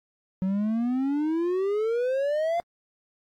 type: exponential sweep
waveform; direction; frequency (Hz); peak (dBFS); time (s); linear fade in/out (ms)
triangle; up; 185 to 699; -21; 0.42-2.6; 0
effects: AAC 64 kbps